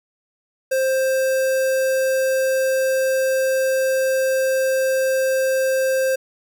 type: tone with notch filter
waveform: square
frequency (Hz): 527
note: C5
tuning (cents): +12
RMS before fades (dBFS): -19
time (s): 0.71-6.16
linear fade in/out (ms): 10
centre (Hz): 3400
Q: 1.4
effects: none